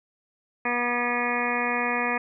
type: harmonic tone with a mistuned harmonic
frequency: 242.1 Hz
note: B3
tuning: 34 cents flat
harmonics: 1 / 2 / 3 / 4 / 5 / 7 / 8 / 9 / 10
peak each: -32 / -32 / -32 / -32 / -32 / -32 / -32 / -32 / -32 dBFS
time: 0.65-2.18 s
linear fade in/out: 5 ms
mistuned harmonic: 10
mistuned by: +19 cents
effects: none